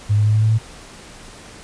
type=tone with pitch steps; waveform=sine; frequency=103.83 / 105.22 / 106.63 / 108.05 / 109.5 / 110.96 Hz; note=G#2 / G#2 / G#2 / A2 / A2 / A2; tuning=0 / +23 / +46 / -31 / -8 / +15 cents; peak=-12 dBFS; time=0.09-0.588 s; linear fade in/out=20 ms; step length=83 ms; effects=pink hiss -40 dBFS RMS until 1.63 s + resampled to 22050 Hz